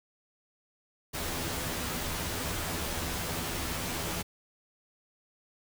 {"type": "noise with comb filter", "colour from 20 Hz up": "pink", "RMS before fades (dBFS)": -34, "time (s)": [1.13, 4.23], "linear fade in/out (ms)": 20, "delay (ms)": 12, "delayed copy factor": 0.65, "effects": []}